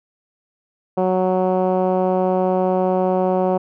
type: tone with low-pass filter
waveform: 10% pulse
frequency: 185 Hz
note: F#3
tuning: in tune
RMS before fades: -18 dBFS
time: 0.97-3.58 s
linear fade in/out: 10 ms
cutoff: 670 Hz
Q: 1.4
effects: none